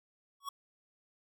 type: tone with exponential growth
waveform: square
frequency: 1116 Hz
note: C#6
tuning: 11 cents sharp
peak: -34 dBFS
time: 0.4-0.49 s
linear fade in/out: 5 ms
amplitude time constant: 18 ms
effects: none